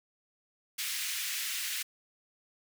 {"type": "high-pass noise", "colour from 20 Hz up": "pink", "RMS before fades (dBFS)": -35, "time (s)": [0.78, 1.83], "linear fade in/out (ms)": 10, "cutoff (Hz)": 1900, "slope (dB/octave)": 24, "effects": []}